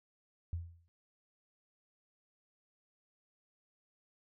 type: tone with exponential decay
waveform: sine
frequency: 84.9 Hz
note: F2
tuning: 48 cents flat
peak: -32 dBFS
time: 0.53-0.88 s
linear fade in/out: 0 ms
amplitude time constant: 75 ms
effects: none